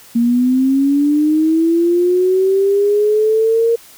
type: linear sweep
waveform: sine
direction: up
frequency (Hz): 231.7 to 466.2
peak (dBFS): -10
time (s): 0.15-3.76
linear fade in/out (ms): 10
effects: white hiss -42 dBFS RMS until 3.97 s